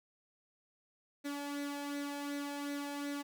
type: tone with flanger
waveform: sawtooth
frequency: 286 Hz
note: D4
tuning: 46 cents flat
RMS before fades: -40 dBFS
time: 1.24-3.23 s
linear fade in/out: 20 ms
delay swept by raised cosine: 0.49 to 1.24 ms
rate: 2.7 Hz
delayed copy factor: +0.55
effects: none